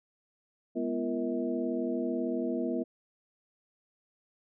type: tone cluster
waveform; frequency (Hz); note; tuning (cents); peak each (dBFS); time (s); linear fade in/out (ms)
sine; 209.7 / 247.9 / 340.7 / 468.6 / 643; G#3 / B3 / F4 / A#4 / E5; +17 / +7 / -43 / +9 / -43; -40 / -32 / -34 / -37 / -38; 0.75-2.84; 20
effects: none